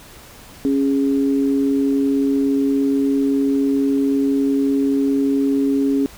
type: tone pair together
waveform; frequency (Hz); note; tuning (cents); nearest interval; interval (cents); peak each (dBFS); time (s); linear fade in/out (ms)
sine; 275.7 / 413.1; C#4 / G#4; -9 / -9; perfect fifth; 700; -15 / -23; 0.65-6.06; 0
effects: pink hiss -42 dBFS RMS until 6.17 s